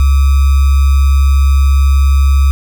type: tone with sample-and-hold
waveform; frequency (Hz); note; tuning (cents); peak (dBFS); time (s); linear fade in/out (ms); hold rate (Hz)
sine; 68.5; C#2; -20; -5; 0-2.51; 0; 1225
effects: none